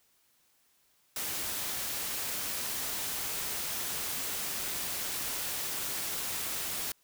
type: noise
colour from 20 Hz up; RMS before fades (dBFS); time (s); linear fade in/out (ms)
white; -35; 1.16-6.92; 2
effects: white hiss -69 dBFS RMS until 7.03 s